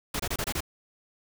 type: noise bursts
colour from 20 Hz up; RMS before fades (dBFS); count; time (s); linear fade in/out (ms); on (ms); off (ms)
pink; -30; 6; 0.14-0.606; 5; 56; 26
effects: none